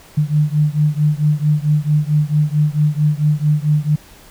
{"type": "beating tone pair", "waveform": "sine", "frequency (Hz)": [148.4, 152.9], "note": ["D3", "D#3"], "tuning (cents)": [18, -30], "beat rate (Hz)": 4.5, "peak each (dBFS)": [-15, -16], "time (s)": [0.17, 3.96], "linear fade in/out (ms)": 10, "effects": ["pink hiss -44 dBFS RMS until 4.3 s"]}